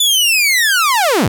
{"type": "linear sweep", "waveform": "sawtooth", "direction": "down", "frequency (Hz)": [3520, 73.42], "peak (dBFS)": -7, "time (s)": [0, 1.28], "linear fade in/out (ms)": 5, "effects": []}